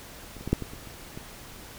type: clicks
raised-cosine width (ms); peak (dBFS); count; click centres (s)
3; -30 / -29 / -19 / -8 / -20 / -28 / -29 / -24; 8; 0.367 / 0.41 / 0.476 / 0.53 / 0.623 / 0.735 / 0.873 / 1.175
effects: pink hiss -45 dBFS RMS until 1.78 s